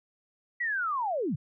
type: linear sweep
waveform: sine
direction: down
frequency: 1975.5 to 110 Hz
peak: -27 dBFS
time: 0.6-1.36 s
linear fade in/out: 10 ms
effects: none